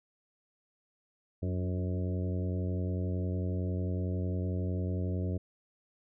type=harmonic tone with a mistuned harmonic; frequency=91 Hz; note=F#2; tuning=28 cents flat; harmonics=1 / 2 / 3 / 4 / 5 / 6 / 7; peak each=-31 / -37 / -41 / -43 / -45 / -47 / -48 dBFS; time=1.42-5.38 s; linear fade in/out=10 ms; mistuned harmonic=3; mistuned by=+40 cents; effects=none